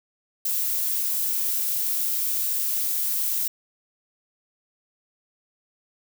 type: noise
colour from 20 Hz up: violet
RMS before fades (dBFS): -25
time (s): 0.45-3.48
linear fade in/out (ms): 5
effects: none